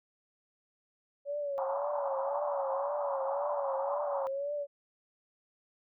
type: tone with vibrato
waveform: sine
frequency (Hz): 562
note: C#5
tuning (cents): +24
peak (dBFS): -32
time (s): 1.25-4.67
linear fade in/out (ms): 50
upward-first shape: triangle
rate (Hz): 1.9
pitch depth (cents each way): 87
type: band-pass noise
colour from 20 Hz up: pink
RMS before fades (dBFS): -37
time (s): 1.58-4.27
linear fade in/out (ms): 0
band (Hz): 690 to 1100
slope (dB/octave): 48
effects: none